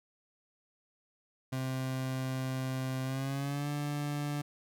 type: tone with pitch glide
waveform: 30% pulse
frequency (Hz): 130.81 to 145.98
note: C3 to D3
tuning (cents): 0 to -10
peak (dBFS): -30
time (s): 1.52-4.42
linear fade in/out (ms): 10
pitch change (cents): +190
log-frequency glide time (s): 3.04-3.69
effects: none